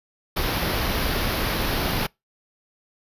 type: band-stop noise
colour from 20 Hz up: pink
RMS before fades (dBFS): -24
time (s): 0.36-2.07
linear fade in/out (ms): 10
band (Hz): 5500 to 11000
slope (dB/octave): 48
effects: noise-tail reverb RT60 0.2 s tail -26 dB re dry + resampled to 32000 Hz